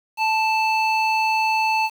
square tone with low-pass filter, 880 Hz, A5, in tune, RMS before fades -20 dBFS, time 0.17-1.9 s, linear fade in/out 50 ms, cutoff 3400 Hz, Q 3.6, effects 7-bit

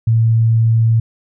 sine tone, 113.5 Hz, A#2, 46 cents flat, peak -9 dBFS, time 0.07-1 s, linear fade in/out 5 ms, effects none

